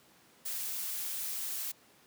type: noise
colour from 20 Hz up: blue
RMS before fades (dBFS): -37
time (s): 0.45-1.72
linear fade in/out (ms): 10
effects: pink hiss -62 dBFS RMS until 2.06 s + high-pass 150 Hz 12 dB/octave